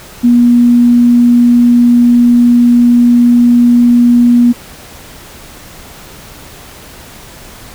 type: tone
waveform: sine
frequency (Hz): 240.6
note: B3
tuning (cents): -45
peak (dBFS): -3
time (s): 0.23-4.53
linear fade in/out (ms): 20
effects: pink hiss -33 dBFS RMS until 7.74 s